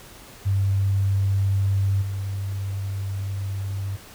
sine tone with level steps, 98 Hz, G2, in tune, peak -18 / -25 dBFS, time 0.45-3.97 s, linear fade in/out 20 ms, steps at 2.01 s, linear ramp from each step 20 ms, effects pink hiss -45 dBFS RMS until 4.14 s

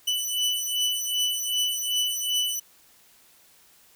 sawtooth beating tone pair, 2979 / 2981.6 Hz, F#7 / F#7, +11 / +13 cents, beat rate 2.6 Hz, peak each -24 / -24 dBFS, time 0.07-2.6 s, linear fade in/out 10 ms, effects white hiss -57 dBFS RMS until 3.95 s

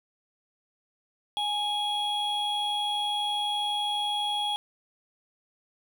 triangle tone pair together, 831 / 3324 Hz, G#5 / G#7, +1 / +1 cents, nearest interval 2 octaves, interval 2400 cents, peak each -28 / -27 dBFS, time 1.37-4.56 s, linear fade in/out 0 ms, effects none

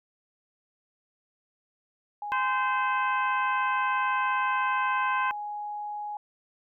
sine tone with pitch glide, 828 to 833.8 Hz, G#5 to G#5, -5 to +7 cents, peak -32 dBFS, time 2.22-6.17 s, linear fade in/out 2 ms, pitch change +12 cents, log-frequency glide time 4.21-5.89 s
harmonic tone, 517 Hz, C5, 21 cents flat, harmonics 2 / 3 / 4 / 5 / 6, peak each -26 / -30 / -39 / -36 / -47 dBFS, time 2.32-5.31 s, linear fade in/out 0 ms
effects none

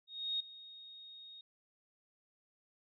sine tone with ADSR envelope, 3729 Hz, A#7, in tune, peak -32 dBFS, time 0.07-1.41 s, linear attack 330 ms, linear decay 6 ms, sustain -18 dB, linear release 3 ms, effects none

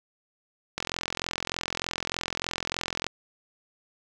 click train, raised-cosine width 0.2 ms, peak -11 dBFS, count 100, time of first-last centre 0.78-3.066 s, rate 43.3 Hz, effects none

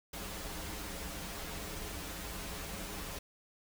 pink noise with comb filter, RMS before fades -42 dBFS, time 0.13-3.19 s, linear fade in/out 5 ms, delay 8.2 ms, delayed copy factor -0.8, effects none

